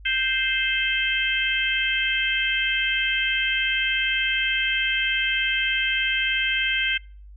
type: harmonic tone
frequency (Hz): 523.3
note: C5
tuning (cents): 0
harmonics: 3 / 4 / 5 / 6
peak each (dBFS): -26 / -26 / -26 / -26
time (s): 0.05-6.98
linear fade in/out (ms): 10
effects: noise-tail reverb RT60 0.4 s tail -25 dB re dry + added 50 Hz sine -41 dBFS peak until 7.36 s